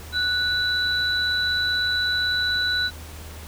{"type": "tone pair together", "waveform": "sine", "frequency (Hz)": [1480, 3958], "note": ["F#6", "B7"], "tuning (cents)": [0, 3], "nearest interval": "octave + perfect fourth", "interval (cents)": 1703, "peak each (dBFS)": -23, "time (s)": [0.12, 2.91], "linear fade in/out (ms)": 50, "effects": ["added 78 Hz sine -38 dBFS peak until 3.47 s", "pink hiss -42 dBFS RMS until 3.47 s"]}